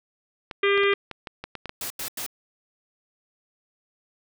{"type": "clicks", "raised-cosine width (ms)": 0.3, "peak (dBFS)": -18, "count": 10, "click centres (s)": [0.512, 0.777, 0.835, 0.932, 1.113, 1.272, 1.44, 1.553, 1.657, 1.694]}
{"type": "harmonic tone", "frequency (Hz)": 399.9, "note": "G4", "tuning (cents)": 35, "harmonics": [1, 3, 4, 5, 6, 7, 8, 9], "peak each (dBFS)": [-20, -28, -31, -26, -28, -36, -32, -40], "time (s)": [0.63, 0.94], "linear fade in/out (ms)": 5}
{"type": "noise bursts", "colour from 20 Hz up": "white", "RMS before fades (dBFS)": -32, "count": 3, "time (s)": [1.81, 2.264], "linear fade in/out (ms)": 2, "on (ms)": 92, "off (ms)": 89}
{"effects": []}